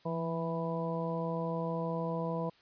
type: harmonic tone with a mistuned harmonic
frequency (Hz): 164.81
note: E3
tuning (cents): 0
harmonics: 1 / 2 / 3 / 4 / 5 / 6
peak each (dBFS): -35 / -43 / -37 / -40 / -49 / -40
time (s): 0.05-2.5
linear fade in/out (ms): 10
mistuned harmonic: 1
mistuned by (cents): +33
effects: white hiss -64 dBFS RMS until 2.61 s + resampled to 11025 Hz